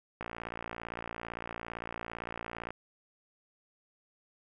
click train, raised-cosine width 0.5 ms, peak -23 dBFS, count 145, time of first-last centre 0.21-2.706 s, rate 57.7 Hz, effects none

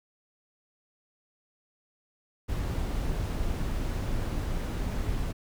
brown noise, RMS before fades -30 dBFS, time 2.48-5.33 s, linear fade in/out 20 ms, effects none

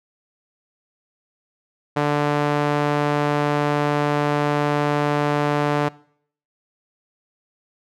sawtooth tone with band-pass filter, 146.83 Hz, D3, in tune, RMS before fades -20 dBFS, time 1.96-5.89 s, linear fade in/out 10 ms, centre 780 Hz, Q 0.65, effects noise-tail reverb RT60 0.6 s tail -22 dB re dry

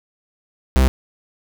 45% pulse tone, 65.41 Hz, C2, in tune, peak -11 dBFS, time 0.76-0.88 s, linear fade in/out 0 ms, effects none

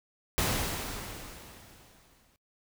pink noise with exponential decay, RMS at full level -27 dBFS, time 0.38-2.36 s, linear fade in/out 0 ms, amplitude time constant 430 ms, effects noise-tail reverb RT60 0.1 s tail -22 dB re dry

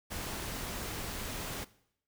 pink noise, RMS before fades -39 dBFS, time 0.1-1.65 s, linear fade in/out 20 ms, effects noise-tail reverb RT60 0.7 s tail -19 dB re dry

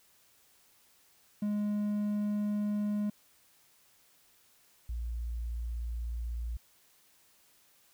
triangle / sine tone pair in turn, 207.7 / 58.18 Hz, G#3 / A#1, 0 / -3 cents, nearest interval octave + minor seventh, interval 2203 cents, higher first, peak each -27 / -33 dBFS, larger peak first, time 1.42-3.1 / 4.89-6.57 s, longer neither, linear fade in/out 5 ms, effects white hiss -65 dBFS RMS until 7.93 s

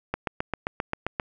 click train, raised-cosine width 0.5 ms, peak -11 dBFS, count 9, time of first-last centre 0.14-1.198 s, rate 7.56 Hz, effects none

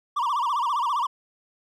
triangle tone with vibrato, 1050 Hz, C6, 6 cents sharp, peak -20 dBFS, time 0.16-1.07 s, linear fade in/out 10 ms, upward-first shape sine, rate 15 Hz, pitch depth 220 cents each way, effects none

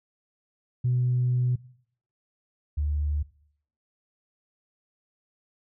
sine tone pair in turn, 124.4 / 73.97 Hz, B2 / D2, +13 / +13 cents, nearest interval major sixth, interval 900 cents, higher first, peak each -20 / -23 dBFS, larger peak first, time 0.84-1.56 / 2.77-3.23 s, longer first, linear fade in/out 10 ms, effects noise-tail reverb RT60 0.6 s tail -20 dB re dry + tanh soft clip ceiling -17 dBFS

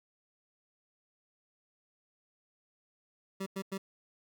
25% pulse tone bursts, 193.3 Hz, G3, 24 cents flat, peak -31 dBFS, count 3, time 3.4-3.78 s, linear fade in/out 10 ms, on 64 ms, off 94 ms, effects none

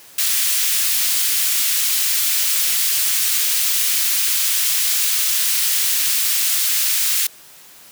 white high-pass noise, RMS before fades -18 dBFS, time 0.18-7.27 s, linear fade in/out 5 ms, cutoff 2200 Hz, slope 12 dB/octave, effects white hiss -44 dBFS RMS until 7.91 s + high-pass 100 Hz 12 dB/octave

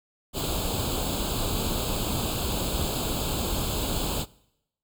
pink noise with comb filter, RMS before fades -28 dBFS, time 0.33-4.26 s, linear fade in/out 50 ms, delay 0.26 ms, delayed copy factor +0.9, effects noise-tail reverb RT60 0.8 s tail -22 dB re dry

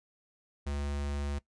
square tone, 71.4 Hz, D2, 48 cents flat, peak -33 dBFS, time 0.66-1.39 s, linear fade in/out 10 ms, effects noise-tail reverb RT60 0.1 s tail -19 dB re dry + resampled to 22050 Hz

